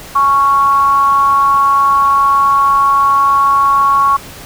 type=tone with frequency modulation; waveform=sine; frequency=1108.7 Hz; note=C#6; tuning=in tune; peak=-7 dBFS; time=0.15-4.17 s; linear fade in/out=10 ms; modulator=270 Hz; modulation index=0.36; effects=pink hiss -32 dBFS RMS until 4.45 s